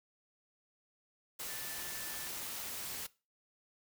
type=tone in noise; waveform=sine; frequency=1760 Hz; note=A6; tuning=in tune; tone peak=-51 dBFS; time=1.48-2.28 s; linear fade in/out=10 ms; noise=white; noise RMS=-42 dBFS; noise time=1.39-3.07 s; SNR=-12 dB; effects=noise-tail reverb RT60 0.3 s tail -20 dB re dry